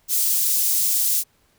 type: high-pass noise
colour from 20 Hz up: white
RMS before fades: -20 dBFS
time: 0.08-1.24 s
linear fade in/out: 50 ms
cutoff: 6300 Hz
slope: 12 dB/octave
effects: pink hiss -62 dBFS RMS until 1.58 s